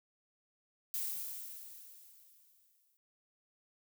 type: noise with exponential decay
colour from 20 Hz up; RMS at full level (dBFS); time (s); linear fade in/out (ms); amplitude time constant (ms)
violet; -36; 0.94-2.97; 0; 440
effects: none